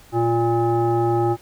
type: tone with frequency modulation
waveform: sine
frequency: 349.2 Hz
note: F4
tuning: in tune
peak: -16 dBFS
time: 0.12-1.37 s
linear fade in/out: 50 ms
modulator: 466 Hz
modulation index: 1.1
effects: pink hiss -49 dBFS RMS until 1.41 s